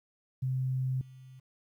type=tone with level steps; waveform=sine; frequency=130 Hz; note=C3; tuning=11 cents flat; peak=-28 / -48 dBFS; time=0.42-1.4 s; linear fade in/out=10 ms; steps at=1.01 s; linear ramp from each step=2 ms; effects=11-bit